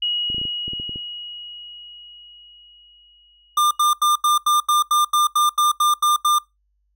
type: tone with exponential decay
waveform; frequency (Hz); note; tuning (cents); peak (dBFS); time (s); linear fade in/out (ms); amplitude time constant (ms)
sine; 2900; F#7; -35; -19; 0.02-3.93; 5; 850
type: clicks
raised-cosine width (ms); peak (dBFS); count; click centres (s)
3; -22; 10; 0.301 / 0.346 / 0.382 / 0.415 / 0.453 / 0.68 / 0.734 / 0.799 / 0.894 / 0.959
type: tone bursts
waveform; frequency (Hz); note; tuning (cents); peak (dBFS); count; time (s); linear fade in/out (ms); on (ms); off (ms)
square; 1199; D6; +36; -15; 13; 3.57-6.386; 5; 140; 83
effects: noise-tail reverb RT60 0.2 s tail -23 dB re dry + added 50 Hz sine -64 dBFS peak until 6.95 s